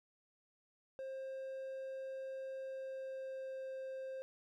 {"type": "tone with pitch glide", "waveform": "triangle", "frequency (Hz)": [531, 527.9], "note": ["C5", "C5"], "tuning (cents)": [25, 15], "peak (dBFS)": -40, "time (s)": [0.99, 4.22], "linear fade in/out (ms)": 0, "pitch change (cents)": -10, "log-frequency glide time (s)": [2.58, 3.71], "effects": []}